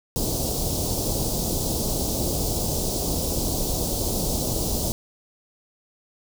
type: band-stop noise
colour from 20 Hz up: pink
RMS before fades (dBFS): -25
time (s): 0.16-4.92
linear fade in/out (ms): 0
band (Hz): 730 to 4400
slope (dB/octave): 24
effects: none